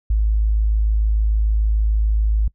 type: tone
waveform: sine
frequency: 53.4 Hz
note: G#1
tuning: 49 cents sharp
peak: -14 dBFS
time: 0.1-2.48 s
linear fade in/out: 5 ms
effects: noise-tail reverb RT60 0.1 s tail -23 dB re dry